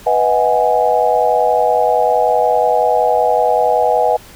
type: chord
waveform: sine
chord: G# minor seventh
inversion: first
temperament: equal with one note detuned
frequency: 493.9 / 634.6 / 740 / 830.6 Hz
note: B4 / D#5 / F#5 / G#5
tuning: 0 / +34 / 0 / 0 cents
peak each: -16 dBFS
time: 0.06-4.17 s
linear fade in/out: 10 ms
effects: pink hiss -40 dBFS RMS until 4.35 s